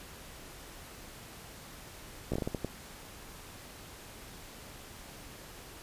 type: slowing click train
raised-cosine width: 2 ms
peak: -19 dBFS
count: 8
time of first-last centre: 2.32-2.647 s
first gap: 15 ms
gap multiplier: 1.37
effects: pink hiss -49 dBFS RMS until 5.82 s + resampled to 32000 Hz